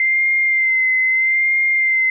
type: tone with vibrato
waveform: sine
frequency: 2083 Hz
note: C7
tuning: 8 cents flat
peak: -13 dBFS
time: 0-2.1 s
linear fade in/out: 2 ms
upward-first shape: sine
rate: 0.78 Hz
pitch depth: 30 cents each way
effects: none